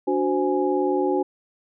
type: tone cluster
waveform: sine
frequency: 290.6 / 369.4 / 519 / 832 Hz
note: D4 / F#4 / C5 / G#5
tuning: -18 / -3 / -14 / +3 cents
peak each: -25 / -22 / -27 / -27 dBFS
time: 0.07-1.23 s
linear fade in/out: 10 ms
effects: none